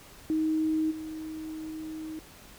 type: tone with level steps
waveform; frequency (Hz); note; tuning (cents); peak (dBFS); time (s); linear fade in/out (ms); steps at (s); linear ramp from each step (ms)
sine; 314.5; D#4; +19; -24 / -35; 0.3-2.19; 0; 0.9; 20
effects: pink hiss -51 dBFS RMS until 2.58 s